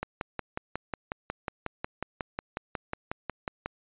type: click train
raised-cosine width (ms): 0.5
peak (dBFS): -16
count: 21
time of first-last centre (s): 0.03-3.66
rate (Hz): 5.51
effects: resampled to 8000 Hz